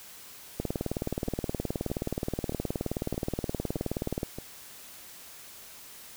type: two click trains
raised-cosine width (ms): 2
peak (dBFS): -23 / -16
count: 6 / 70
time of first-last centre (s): 1.28-4.386 / 0.6-4.232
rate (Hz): 1.61 / 19
effects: white hiss -48 dBFS RMS until 6.16 s